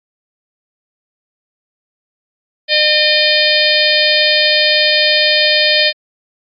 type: harmonic tone with a mistuned harmonic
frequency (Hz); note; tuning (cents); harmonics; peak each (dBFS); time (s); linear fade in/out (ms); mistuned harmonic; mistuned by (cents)
607; D#5; -43; 1 / 3 / 4 / 5 / 6 / 7 / 8; -17 / -17 / -17 / -17 / -17 / -17 / -17; 2.68-5.93; 50; 5; +38
effects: AAC 64 kbps